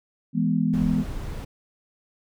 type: chord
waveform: sine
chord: E major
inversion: none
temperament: equal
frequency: 164.81 / 207.7 / 246.9 Hz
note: E3 / G#3 / B3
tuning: 0 / 0 / 0 cents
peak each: -24 dBFS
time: 0.33-1.05 s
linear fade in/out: 50 ms
type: noise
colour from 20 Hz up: brown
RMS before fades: -32 dBFS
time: 0.73-1.45 s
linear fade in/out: 10 ms
effects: none